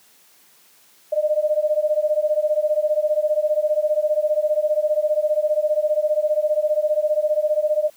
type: beating tone pair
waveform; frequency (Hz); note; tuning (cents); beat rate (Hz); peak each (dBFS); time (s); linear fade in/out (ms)
sine; 600 / 615; D5 / D#5; +37 / -20; 15; -20; 1.12-7.9; 10
effects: white hiss -54 dBFS RMS until 7.96 s + high-pass 150 Hz 12 dB/octave